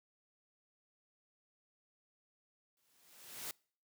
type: noise with exponential growth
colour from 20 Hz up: white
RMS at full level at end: -41 dBFS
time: 2.77-3.51 s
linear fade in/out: 1 ms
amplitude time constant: 160 ms
effects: noise-tail reverb RT60 0.5 s tail -26 dB re dry + high-pass 100 Hz 12 dB/octave